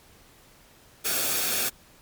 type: noise with comb filter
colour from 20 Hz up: white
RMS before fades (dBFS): -26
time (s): 1.04-1.7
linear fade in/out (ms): 20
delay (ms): 1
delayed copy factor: -0.55
effects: pink hiss -55 dBFS RMS until 2.01 s + MP3 96 kbps